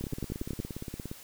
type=two click trains; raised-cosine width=3 ms; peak=-24 / -20 dBFS; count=20 / 7; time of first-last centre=0.01-1.115 / 0.04-0.601 s; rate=17.2 / 10.7 Hz; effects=white hiss -50 dBFS RMS until 1.23 s